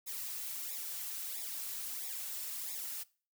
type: noise with flanger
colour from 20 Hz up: blue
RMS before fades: -41 dBFS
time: 0.06-3.04 s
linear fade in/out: 20 ms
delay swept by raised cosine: 0.66 to 3.86 ms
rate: 1.5 Hz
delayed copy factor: -0.85
effects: noise-tail reverb RT60 0.4 s tail -22 dB re dry